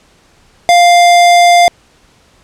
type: tone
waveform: square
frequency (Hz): 699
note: F5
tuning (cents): +1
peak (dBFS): -4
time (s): 0.69-1.68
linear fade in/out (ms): 0
effects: pink hiss -48 dBFS RMS until 2.43 s + low-pass 8000 Hz 12 dB/octave

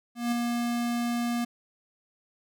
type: tone with ADSR envelope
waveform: square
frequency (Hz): 238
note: A#3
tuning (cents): +36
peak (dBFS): -24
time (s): 0.15-1.45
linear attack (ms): 170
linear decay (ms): 6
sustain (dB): -3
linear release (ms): 10
effects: none

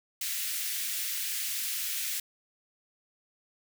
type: high-pass noise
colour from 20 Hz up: white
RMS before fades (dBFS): -33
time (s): 0.21-2.2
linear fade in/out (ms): 5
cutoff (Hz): 1800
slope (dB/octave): 24
effects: none

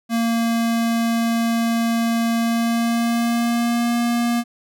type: tone with pitch glide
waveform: square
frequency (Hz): 230.6 to 236.8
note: A#3 to A#3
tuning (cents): -19 to +27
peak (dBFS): -18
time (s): 0.09-4.44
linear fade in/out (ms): 50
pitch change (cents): +46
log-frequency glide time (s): 2.38-3.95
effects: none

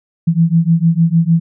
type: beating tone pair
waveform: sine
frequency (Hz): 162.9 / 169.5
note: E3 / E3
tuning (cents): -20 / +49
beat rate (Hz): 6.6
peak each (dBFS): -12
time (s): 0.27-1.4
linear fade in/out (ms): 10
effects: none

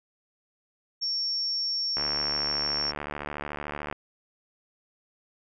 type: tone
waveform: sine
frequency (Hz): 5480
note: F8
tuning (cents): -34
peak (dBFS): -26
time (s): 1.01-2.92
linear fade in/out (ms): 20
type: click train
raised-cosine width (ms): 0.5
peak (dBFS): -18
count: 145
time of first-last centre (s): 1.97-3.927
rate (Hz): 73.6
effects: none

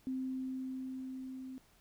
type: tone with level ramp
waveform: sine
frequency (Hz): 260.5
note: C4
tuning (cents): -7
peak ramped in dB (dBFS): -34 to -43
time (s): 0.07-1.58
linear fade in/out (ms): 0
effects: pink hiss -67 dBFS RMS until 1.8 s

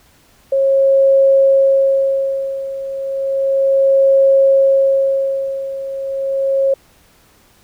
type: tone with tremolo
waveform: sine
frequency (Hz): 543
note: C#5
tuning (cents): -36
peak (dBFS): -7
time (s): 0.52-6.74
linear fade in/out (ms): 5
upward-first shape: sine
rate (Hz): 0.33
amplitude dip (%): 80
effects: pink hiss -51 dBFS RMS until 7.63 s

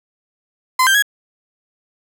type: tone with pitch steps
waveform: 35% pulse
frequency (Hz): 1027 / 1576 / 1663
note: C6 / G6 / G#6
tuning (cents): -33 / +9 / +2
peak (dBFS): -9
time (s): 0.79-1.024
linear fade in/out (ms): 5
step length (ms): 78
effects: none

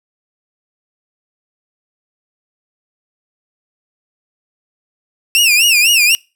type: tone with vibrato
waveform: sawtooth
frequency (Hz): 2625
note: E7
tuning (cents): -8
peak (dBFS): -5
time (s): 5.35-6.15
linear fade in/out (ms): 0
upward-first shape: sine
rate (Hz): 4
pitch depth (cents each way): 170
effects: noise-tail reverb RT60 0.3 s tail -26 dB re dry

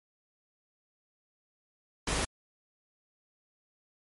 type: noise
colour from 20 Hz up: pink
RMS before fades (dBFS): -30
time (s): 2.07-2.25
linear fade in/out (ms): 5
effects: MP3 48 kbps

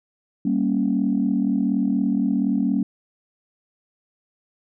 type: chord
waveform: sine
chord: G diminished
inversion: none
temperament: equal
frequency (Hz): 196 / 233.1 / 277.2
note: G3 / Bb3 / Db4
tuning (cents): 0 / 0 / 0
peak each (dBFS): -22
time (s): 0.45-2.83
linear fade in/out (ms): 5
effects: tanh soft clip ceiling -10 dBFS

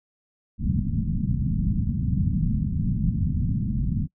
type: low-pass noise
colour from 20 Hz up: white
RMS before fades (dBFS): -24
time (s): 0.58-4.08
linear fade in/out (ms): 50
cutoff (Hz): 220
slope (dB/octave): 48
effects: noise-tail reverb RT60 0.1 s tail -25 dB re dry

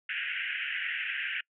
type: band-pass noise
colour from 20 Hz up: pink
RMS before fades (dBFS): -34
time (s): 0.09-1.41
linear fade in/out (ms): 5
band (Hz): 1500 to 3000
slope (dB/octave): 96
effects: noise-tail reverb RT60 0.1 s tail -26 dB re dry

